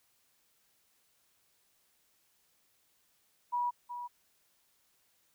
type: tone with echo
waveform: sine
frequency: 970 Hz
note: B5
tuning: 31 cents flat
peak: -29 dBFS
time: 3.52-3.71 s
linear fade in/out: 20 ms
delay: 370 ms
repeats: 1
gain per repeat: -9 dB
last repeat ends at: 4.08 s
effects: white hiss -72 dBFS RMS until 5.34 s